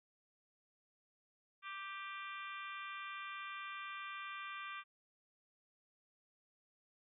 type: harmonic tone with a mistuned harmonic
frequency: 392 Hz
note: G4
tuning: in tune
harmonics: 3 / 4 / 5 / 6 / 7 / 8 / 9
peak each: -47 / -51 / -54 / -51 / -56 / -58 / -58 dBFS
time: 1.62-4.84 s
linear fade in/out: 50 ms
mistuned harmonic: 6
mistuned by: +20 cents
effects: none